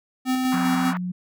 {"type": "tone with tremolo", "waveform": "square", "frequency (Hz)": 257.2, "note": "C4", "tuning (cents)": -30, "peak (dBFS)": -20, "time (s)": [0.25, 0.94], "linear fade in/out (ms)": 50, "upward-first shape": "square", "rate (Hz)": 5, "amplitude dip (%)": 25}
{"type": "clicks", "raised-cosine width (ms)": 0.3, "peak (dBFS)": -27, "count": 6, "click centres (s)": [0.359, 0.438, 0.469, 0.664, 0.743, 0.812]}
{"type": "band-pass noise", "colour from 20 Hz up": "white", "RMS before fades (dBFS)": -31, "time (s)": [0.52, 0.97], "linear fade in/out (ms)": 0, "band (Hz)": [860, 1500], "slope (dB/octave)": 24}
{"type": "tone", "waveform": "sine", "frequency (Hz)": 180.3, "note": "F#3", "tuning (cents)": -45, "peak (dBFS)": -25, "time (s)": [0.53, 1.12], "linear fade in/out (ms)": 10}
{"effects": []}